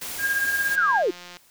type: noise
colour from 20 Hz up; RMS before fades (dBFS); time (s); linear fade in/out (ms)
white; -33; 0.01-0.76; 10
type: tone with tremolo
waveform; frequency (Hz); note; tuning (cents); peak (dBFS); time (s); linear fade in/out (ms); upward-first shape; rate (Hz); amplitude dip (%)
sine; 1619; G#6; -45; -19; 0.18-1.03; 50; sine; 17; 50
type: click train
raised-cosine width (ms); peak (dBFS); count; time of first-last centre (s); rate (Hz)
0.2; -24; 123; 0.68-1.369; 177
type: linear sweep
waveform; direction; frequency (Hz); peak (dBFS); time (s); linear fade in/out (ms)
sine; down; 1568 to 309; -19; 0.77-1.11; 10
effects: white hiss -57 dBFS RMS until 1.5 s